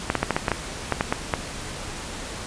clicks, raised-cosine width 0.5 ms, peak -5 dBFS, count 11, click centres 0.101 / 0.153 / 0.23 / 0.307 / 0.365 / 0.482 / 0.517 / 0.923 / 1.009 / 1.125 / 1.338 s, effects pink hiss -34 dBFS RMS until 2.46 s + resampled to 22050 Hz

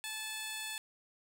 15% pulse tone with band-pass filter, 870 Hz, A5, 20 cents flat, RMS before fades -41 dBFS, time 0.04-0.78 s, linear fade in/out 0 ms, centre 7500 Hz, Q 0.56, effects none

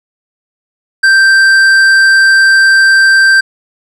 sine tone with tanh clipping, 1568 Hz, G6, in tune, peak -5 dBFS, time 1.03-3.41 s, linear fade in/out 10 ms, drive 10 dB, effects none

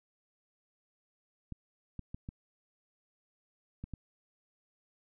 clicks, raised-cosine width 5 ms, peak -28 dBFS, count 6, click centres 1.523 / 1.993 / 2.145 / 2.289 / 3.84 / 3.937 s, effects none

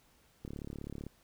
click train, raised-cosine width 3 ms, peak -29 dBFS, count 23, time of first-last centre 0.45-1.066 s, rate 35.7 Hz, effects pink hiss -67 dBFS RMS until 1.23 s

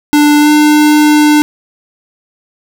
square tone with pitch glide, 295.4 to 299.9 Hz, D4 to D4, +10 to +36 cents, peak -5 dBFS, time 0.13-1.42 s, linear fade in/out 0 ms, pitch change +26 cents, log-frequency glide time 0.39-0.5 s, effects none

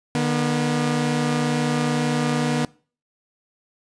sawtooth tone pair together, 150.8 / 241.7 Hz, D3 / B3, +46 / -37 cents, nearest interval minor sixth, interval 817 cents, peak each -19 / -18 dBFS, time 0.15-2.65 s, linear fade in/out 0 ms, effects noise-tail reverb RT60 0.4 s tail -23 dB re dry + resampled to 22050 Hz

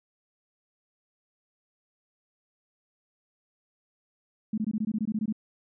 sine tone bursts, 215.5 Hz, A3, 36 cents flat, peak -25 dBFS, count 12, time 4.53-5.326 s, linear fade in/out 5 ms, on 48 ms, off 20 ms, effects none

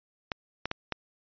clicks, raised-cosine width 0.3 ms, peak -14 dBFS, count 4, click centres 0.318 / 0.656 / 0.714 / 0.923 s, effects resampled to 11025 Hz

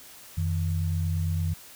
sine tone pair together, 88.81 / 157.6 Hz, F2 / D#3, +30 / +23 cents, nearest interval minor seventh, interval 993 cents, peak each -25 / -30 dBFS, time 0.37-1.54 s, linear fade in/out 10 ms, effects white hiss -48 dBFS RMS until 1.75 s

